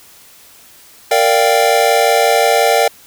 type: chord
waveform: square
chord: G minor seventh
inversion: first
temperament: equal with one note detuned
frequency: 462.7 / 587.3 / 698.5 / 784 Hz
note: Bb4 / D5 / F5 / G5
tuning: -13 / 0 / 0 / 0 cents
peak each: -16 dBFS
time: 1.11-2.88 s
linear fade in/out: 5 ms
effects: white hiss -43 dBFS RMS until 3.06 s